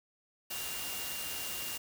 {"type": "tone in noise", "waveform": "sine", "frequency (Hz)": 2800, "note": "F7", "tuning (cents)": 4, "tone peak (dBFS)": -44, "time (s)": [0.5, 1.78], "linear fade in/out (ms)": 10, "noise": "white", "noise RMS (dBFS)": -39, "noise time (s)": [0.5, 1.78], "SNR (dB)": -8, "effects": []}